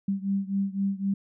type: beating tone pair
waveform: sine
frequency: 195.2 / 199.1 Hz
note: G3 / G3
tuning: -7 / +27 cents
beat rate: 3.9 Hz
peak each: -27 / -29 dBFS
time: 0.08-1.14 s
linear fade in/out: 5 ms
effects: none